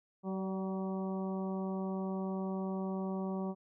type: harmonic tone with a mistuned harmonic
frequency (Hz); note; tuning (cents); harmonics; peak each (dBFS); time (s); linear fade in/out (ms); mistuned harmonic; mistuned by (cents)
190; F#3; +46; 1 / 2 / 3 / 4 / 5 / 6; -35 / -41 / -45 / -47 / -49 / -51; 0.23-3.55; 50; 3; +21
effects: none